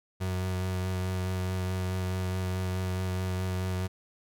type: tone with vibrato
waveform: 35% pulse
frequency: 92.5 Hz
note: F#2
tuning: in tune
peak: -27 dBFS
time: 0.2-3.88 s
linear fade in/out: 20 ms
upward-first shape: sine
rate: 4.7 Hz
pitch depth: 15 cents each way
effects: none